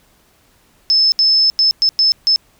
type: tone bursts at uneven times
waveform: sine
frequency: 5240 Hz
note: E8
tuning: 11 cents flat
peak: -9 dBFS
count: 6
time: 0.9-1.12 / 1.19-1.5 / 1.59-1.71 / 1.82-1.89 / 1.99-2.12 / 2.27-2.36 s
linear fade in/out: 0 ms
effects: pink hiss -54 dBFS RMS until 2.59 s

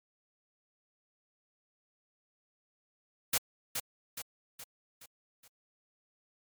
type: noise with echo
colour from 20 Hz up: white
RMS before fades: -28 dBFS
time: 3.33-3.38 s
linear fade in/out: 5 ms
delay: 420 ms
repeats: 5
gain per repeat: -6 dB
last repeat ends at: 5.48 s
effects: MP3 96 kbps

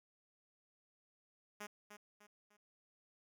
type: tone with echo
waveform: 5% pulse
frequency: 207.7 Hz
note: G#3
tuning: in tune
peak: -34 dBFS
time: 1.6-1.67 s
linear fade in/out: 10 ms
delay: 300 ms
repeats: 3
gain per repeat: -8 dB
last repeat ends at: 2.57 s
effects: none

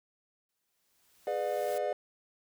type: noise with exponential growth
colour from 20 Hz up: white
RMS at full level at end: -46 dBFS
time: 0.49-1.78 s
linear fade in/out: 1 ms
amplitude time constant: 280 ms
type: chord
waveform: triangle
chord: G# diminished seventh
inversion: none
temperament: just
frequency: 415.3 / 498.4 / 598 / 717.6 Hz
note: G#4 / B4 / D5 / F5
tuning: 0 / +16 / +31 / +47 cents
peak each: -35 / -34 / -31 / -34 dBFS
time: 1.27-1.93 s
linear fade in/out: 2 ms
effects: none

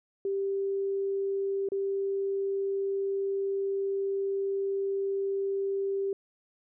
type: tone with dropouts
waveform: sine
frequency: 392.8 Hz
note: G4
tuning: 4 cents sharp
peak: -27 dBFS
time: 0.25-6.13 s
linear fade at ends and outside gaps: 2 ms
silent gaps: 1.688-1.719 s
effects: none

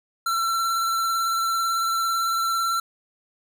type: tone with vibrato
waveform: square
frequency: 1350 Hz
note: E6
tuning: 41 cents sharp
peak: -22 dBFS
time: 0.26-2.8 s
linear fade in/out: 5 ms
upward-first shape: triangle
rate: 18 Hz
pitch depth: 24 cents each way
effects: none

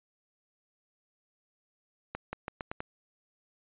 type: accelerating click train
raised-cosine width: 0.5 ms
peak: -20 dBFS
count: 6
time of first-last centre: 2.15-2.805 s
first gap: 180 ms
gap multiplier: 0.84
effects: resampled to 8000 Hz

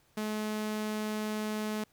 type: tone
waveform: sawtooth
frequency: 214 Hz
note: A3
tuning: 48 cents flat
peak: -28 dBFS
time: 0.17-1.84 s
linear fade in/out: 5 ms
effects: pink hiss -68 dBFS RMS until 1.92 s

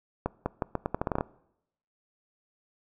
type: accelerating click train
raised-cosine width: 1 ms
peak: -13 dBFS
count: 12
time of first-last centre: 0.26-1.209 s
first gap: 200 ms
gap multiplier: 0.81
effects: noise-tail reverb RT60 0.8 s tail -22 dB re dry

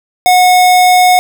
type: tone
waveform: square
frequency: 729 Hz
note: F#5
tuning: 26 cents flat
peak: -5 dBFS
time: 0.26-1.19 s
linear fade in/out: 0 ms
effects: 7-bit

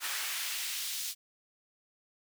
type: noise with high-pass filter sweep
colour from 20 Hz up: pink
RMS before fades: -36 dBFS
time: 0-1.15 s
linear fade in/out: 50 ms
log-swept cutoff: 1400 to 4300 Hz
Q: 0.91
effects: none

